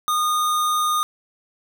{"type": "tone", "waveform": "square", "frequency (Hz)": 1227, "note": "D#6", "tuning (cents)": -25, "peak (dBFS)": -19, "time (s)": [0.08, 1.03], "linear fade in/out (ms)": 0, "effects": []}